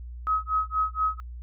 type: tone with tremolo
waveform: sine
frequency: 1274 Hz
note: D#6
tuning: 41 cents sharp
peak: -20 dBFS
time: 0.27-1.2 s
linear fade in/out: 0 ms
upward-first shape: sine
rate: 4.2 Hz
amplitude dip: 100%
effects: added 60 Hz sine -36 dBFS peak until 1.42 s